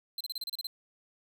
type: tone bursts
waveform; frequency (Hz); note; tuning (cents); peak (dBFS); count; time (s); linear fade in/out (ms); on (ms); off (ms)
45% pulse; 4102; C8; -35; -33; 9; 0.18-0.67; 2; 26; 32
effects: none